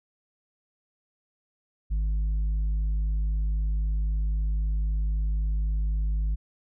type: tone with tanh clipping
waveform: sine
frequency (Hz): 51.91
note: G#1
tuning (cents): 0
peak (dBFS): -24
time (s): 1.9-6.36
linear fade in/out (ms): 20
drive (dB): 4
effects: none